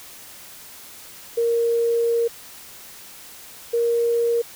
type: tone pair in turn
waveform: sine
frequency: 466.2 / 468.8 Hz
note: A#4 / A#4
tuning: 0 / +10 cents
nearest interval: unison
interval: 10 cents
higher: second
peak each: -17 dBFS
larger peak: neither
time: 1.37-2.28 / 3.73-4.42 s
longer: first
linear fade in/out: 10 ms
effects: white hiss -42 dBFS RMS until 4.55 s